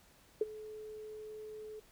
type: tone with ADSR envelope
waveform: sine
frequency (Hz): 430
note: A4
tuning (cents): -40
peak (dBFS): -25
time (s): 0.41-1.8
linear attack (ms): 4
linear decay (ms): 26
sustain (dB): -19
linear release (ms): 9
effects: pink hiss -64 dBFS RMS until 1.91 s